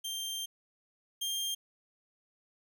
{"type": "tone pair in turn", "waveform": "sawtooth", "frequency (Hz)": [3166, 3195], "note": ["G7", "G7"], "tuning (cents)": [17, 32], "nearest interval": "unison", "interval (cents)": 15, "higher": "second", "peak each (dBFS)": [-32, -29], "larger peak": "second", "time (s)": [[0.04, 0.46], [1.21, 1.55]], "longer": "first", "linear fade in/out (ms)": 10, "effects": []}